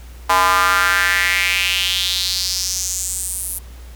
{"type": "tone with high-pass filter sweep", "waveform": "square", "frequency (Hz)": 92.5, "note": "F#2", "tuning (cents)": 0, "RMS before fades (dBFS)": -18, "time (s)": [0.29, 3.59], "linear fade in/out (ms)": 10, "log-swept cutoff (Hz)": [950, 11000], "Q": 3.8, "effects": ["added 60 Hz sine -34 dBFS peak until 3.95 s", "pink hiss -46 dBFS RMS until 3.95 s"]}